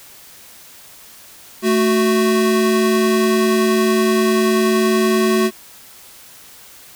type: tone pair together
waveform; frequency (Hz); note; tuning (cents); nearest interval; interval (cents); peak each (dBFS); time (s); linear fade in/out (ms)
square; 219.9 / 370; A3 / F#4; -1 / 0; major sixth; 901; -17 / -16; 1.62-5.51; 50
effects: white hiss -42 dBFS RMS until 6.95 s